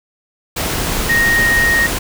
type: tone in noise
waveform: sine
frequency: 1864.7 Hz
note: A#6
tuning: in tune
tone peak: -11 dBFS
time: 1.09-1.87 s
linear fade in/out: 10 ms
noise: pink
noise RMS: -19 dBFS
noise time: 0.56-1.99 s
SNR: +5 dB
effects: none